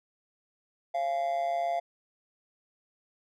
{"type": "tone with amplitude modulation", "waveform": "triangle", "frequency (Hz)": 689, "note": "F5", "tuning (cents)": -24, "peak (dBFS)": -22, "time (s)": [0.94, 1.8], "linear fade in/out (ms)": 10, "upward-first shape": "sine", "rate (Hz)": 147, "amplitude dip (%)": 65, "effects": []}